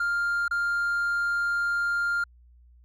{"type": "tone with dropouts", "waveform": "triangle", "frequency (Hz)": 1400, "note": "F6", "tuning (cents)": 4, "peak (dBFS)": -21, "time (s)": [0, 2.24], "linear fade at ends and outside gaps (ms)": 5, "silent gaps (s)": [0.481, 0.51], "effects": ["tanh soft clip ceiling -17 dBFS", "added 60 Hz sine -52 dBFS peak until 2.84 s"]}